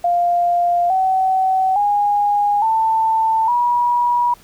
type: tone with pitch steps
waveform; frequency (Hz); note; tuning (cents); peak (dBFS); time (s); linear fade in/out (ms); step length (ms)
sine; 698.5 / 757.3 / 821.1 / 890.3 / 965.3; F5 / F#5 / G#5 / A5 / B5; 0 / +40 / -20 / +20 / -40; -13; 0.04-4.34; 5; 860
effects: pink hiss -48 dBFS RMS until 4.43 s